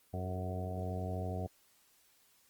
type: harmonic tone with a mistuned harmonic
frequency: 92.5 Hz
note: F#2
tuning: in tune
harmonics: 1 / 2 / 3 / 4 / 5 / 6 / 7 / 8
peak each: -37 / -43 / -48 / -49 / -46 / -50 / -45 / -46 dBFS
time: 0.13-1.47 s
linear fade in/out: 10 ms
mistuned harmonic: 5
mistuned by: -37 cents
effects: white hiss -68 dBFS RMS until 2.49 s + Opus 24 kbps